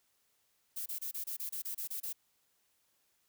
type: noise bursts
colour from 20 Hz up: violet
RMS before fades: -39 dBFS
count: 11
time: 0.76-2.13 s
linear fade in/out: 10 ms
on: 100 ms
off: 27 ms
effects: white hiss -75 dBFS RMS until 3.28 s